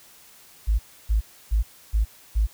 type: tone bursts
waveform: sine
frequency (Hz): 53.5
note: A1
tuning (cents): -48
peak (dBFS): -17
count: 5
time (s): 0.67-2.47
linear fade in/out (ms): 20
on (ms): 120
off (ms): 300
effects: white hiss -51 dBFS RMS until 2.53 s